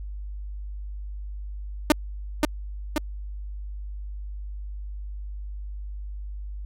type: tone with echo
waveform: sawtooth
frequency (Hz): 301.5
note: D4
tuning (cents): +46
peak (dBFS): -9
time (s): 1.9-1.92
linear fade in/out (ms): 2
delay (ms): 530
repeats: 2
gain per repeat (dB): -4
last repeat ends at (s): 2.98
effects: added 50 Hz sine -32 dBFS peak until 6.65 s + AAC 48 kbps